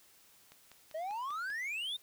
click train, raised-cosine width 0.2 ms, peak -36 dBFS, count 6, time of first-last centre 0.52-1.502 s, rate 5.09 Hz
triangle exponential sweep, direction up, 610 to 3729 Hz, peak -34 dBFS, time 0.94-1.97 s, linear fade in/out 10 ms
effects white hiss -63 dBFS RMS until 2.02 s

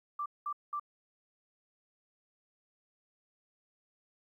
sine tone bursts, 1174.7 Hz, D6, in tune, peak -33 dBFS, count 3, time 0.19-0.797 s, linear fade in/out 5 ms, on 69 ms, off 200 ms, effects 12-bit

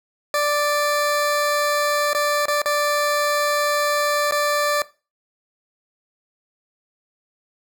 20% pulse tone with dropouts, 587.3 Hz, D5, in tune, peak -13 dBFS, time 0.34-4.82 s, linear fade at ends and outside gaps 1 ms, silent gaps 2.132-2.148 / 2.456-2.482 / 2.618-2.658 / 4.311-4.322 s, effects noise-tail reverb RT60 0.3 s tail -18 dB re dry

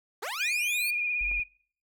15% pulse linear sweep, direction up, 349.2 to 4620 Hz, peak -26 dBFS, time 0.22-0.91 s, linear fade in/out 10 ms
sine tone with vibrato, 2439 Hz, D#7, 35 cents flat, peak -26 dBFS, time 0.39-1.44 s, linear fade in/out 20 ms, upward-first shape sine, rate 17 Hz, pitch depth 31 cents each way
sine tone, 47.72 Hz, G1, 46 cents flat, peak -35 dBFS, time 1.21-1.4 s, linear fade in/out 0 ms
click, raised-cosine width 1 ms, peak -35 dBFS, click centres 1.315 s
effects noise-tail reverb RT60 0.5 s tail -24 dB re dry

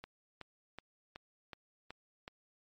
click train, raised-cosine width 0.3 ms, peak -29 dBFS, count 7, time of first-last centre 0.04-2.279 s, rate 2.68 Hz, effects MP3 48 kbps

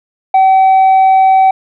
triangle tone with tanh clipping, 764 Hz, G5, 45 cents flat, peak -5 dBFS, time 0.34-1.51 s, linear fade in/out 5 ms, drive 7 dB, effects none

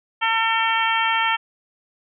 harmonic tone, 451.1 Hz, A4, 43 cents sharp, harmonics 2 / 3 / 4 / 5 / 6 / 7, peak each -22 / -24 / -25 / -26 / -27 / -27 dBFS, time 0.21-1.37 s, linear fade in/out 20 ms, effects none

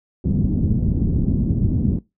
white low-pass noise, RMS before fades -19 dBFS, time 0.24-1.99 s, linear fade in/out 5 ms, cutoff 230 Hz, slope 24 dB/octave, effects noise-tail reverb RT60 0.2 s tail -20 dB re dry

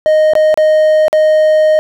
triangle tone with dropouts, 620 Hz, D#5, 6 cents flat, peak -4 dBFS, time 0.06-1.79 s, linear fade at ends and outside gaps 0 ms, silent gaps 0.335-0.353 / 0.542-0.575 / 1.082-1.129 s, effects none

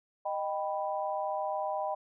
sine chord, Eb augmented, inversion none, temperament equal with one note detuned, 618 / 784 / 987.8 Hz, Eb5 / G5 / B5, -12 / 0 / 0 cents, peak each -34 / -34 / -37 dBFS, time 0.25-1.95 s, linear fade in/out 10 ms, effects none

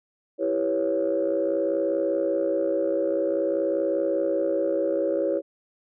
sine chord, C# half-diminished seventh, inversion first, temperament equal with one note detuned, 329.6 / 394.5 / 493.9 / 554.4 Hz, E4 / G4 / B4 / C#5, 0 / +11 / 0 / 0 cents, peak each -27 / -28 / -29 / -24 dBFS, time 0.38-5.42 s, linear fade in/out 50 ms, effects tanh soft clip ceiling -14 dBFS

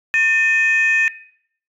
sine tone pair together, 1800 / 2509 Hz, A6 / D#7, +39 / +14 cents, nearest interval tritone, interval 575 cents, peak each -15 dBFS, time 0.14-1.08 s, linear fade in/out 0 ms, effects noise-tail reverb RT60 0.6 s tail -17 dB re dry + tanh soft clip ceiling -8 dBFS

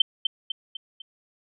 sine tone with echo, 3103 Hz, G7, 18 cents flat, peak -13 dBFS, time 0-0.02 s, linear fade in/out 5 ms, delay 250 ms, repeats 4, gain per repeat -6 dB, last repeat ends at 1.02 s, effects none

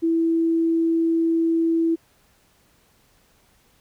sine tone, 329.6 Hz, E4, in tune, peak -17 dBFS, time 0.02-1.96 s, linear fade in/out 20 ms, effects pink hiss -60 dBFS RMS until 3.8 s

